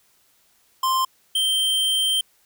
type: tone pair in turn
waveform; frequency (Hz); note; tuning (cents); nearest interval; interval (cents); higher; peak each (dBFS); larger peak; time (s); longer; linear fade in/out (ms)
square; 1046.5 / 3136; C6 / G7; 0 / 0; octave + perfect fifth; 1900; second; -19; neither; 0.83-1.05 / 1.35-2.21; second; 5
effects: white hiss -61 dBFS RMS until 2.45 s